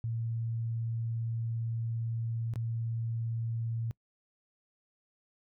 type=tone with dropouts; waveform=sine; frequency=114.7 Hz; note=A#2; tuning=28 cents flat; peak=-31 dBFS; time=0.04-3.91 s; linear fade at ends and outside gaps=0 ms; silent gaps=2.537-2.558 s; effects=noise-tail reverb RT60 0.1 s tail -24 dB re dry